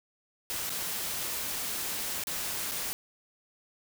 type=noise with dropouts; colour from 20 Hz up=white; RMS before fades=-34 dBFS; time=0.5-2.93 s; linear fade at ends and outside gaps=0 ms; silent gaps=0.695-0.702 / 2.237-2.271 / 2.713-2.718 s; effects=none

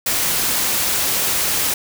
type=noise; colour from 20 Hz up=white; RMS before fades=-19 dBFS; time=0.06-1.74 s; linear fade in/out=5 ms; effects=none

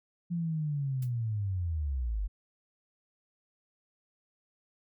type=linear sweep; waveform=sine; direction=down; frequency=174.61 to 45.32 Hz; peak=-29 dBFS; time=0.3-2.28 s; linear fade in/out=20 ms
type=noise with exponential decay; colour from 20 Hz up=blue; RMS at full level=-44 dBFS; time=1.02-1.12 s; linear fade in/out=5 ms; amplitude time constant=20 ms
effects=none

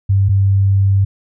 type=tone pair in turn; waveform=sine; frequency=98 / 98 Hz; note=G2 / G2; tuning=0 / 0 cents; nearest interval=unison; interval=0 cents; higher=neither; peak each=-9 dBFS; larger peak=neither; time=0.09-0.29 / 0.29-1.05 s; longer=second; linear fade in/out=10 ms; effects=none

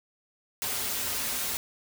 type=noise with comb filter; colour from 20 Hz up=white; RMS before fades=-31 dBFS; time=0.62-1.57 s; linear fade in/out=0 ms; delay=6.1 ms; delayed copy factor=-0.65; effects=none

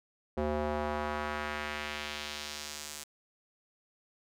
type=tone with band-pass filter sweep; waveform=square; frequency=75 Hz; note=D2; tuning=37 cents sharp; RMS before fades=-36 dBFS; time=0.37-3.04 s; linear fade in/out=10 ms; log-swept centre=490 to 8500 Hz; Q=1.1; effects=none

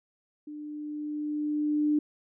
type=tone with level ramp; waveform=sine; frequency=298.8 Hz; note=D4; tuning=30 cents sharp; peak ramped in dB=-38 to -21 dBFS; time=0.47-1.99 s; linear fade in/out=5 ms; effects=none

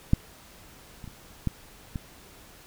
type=clicks; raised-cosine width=5 ms; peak=-6 / -28 / -29 / -13 / -19 dBFS; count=5; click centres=0.134 / 1.042 / 1.077 / 1.473 / 1.958 s; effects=pink hiss -51 dBFS RMS until 2.66 s

